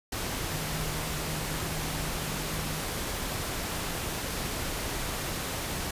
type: tone in noise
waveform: sine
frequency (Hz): 155.56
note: D#3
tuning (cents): 0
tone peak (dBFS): -37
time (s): 0.51-2.81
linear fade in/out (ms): 5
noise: pink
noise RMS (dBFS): -33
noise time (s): 0.12-5.91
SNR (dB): -7
effects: resampled to 32000 Hz